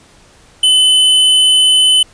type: tone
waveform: square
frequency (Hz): 3025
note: F#7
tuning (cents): +38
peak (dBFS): -7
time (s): 0.63-2.03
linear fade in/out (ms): 5
effects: pink hiss -45 dBFS RMS until 2.13 s + resampled to 22050 Hz

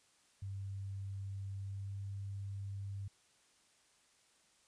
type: tone with pitch glide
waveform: sine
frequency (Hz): 98 to 98.97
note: G2 to G2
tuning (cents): 0 to +17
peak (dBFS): -40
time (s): 0.42-3.08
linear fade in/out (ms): 5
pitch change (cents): +17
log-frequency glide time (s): 1.59-1.99
effects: white hiss -70 dBFS RMS until 4.67 s + resampled to 22050 Hz

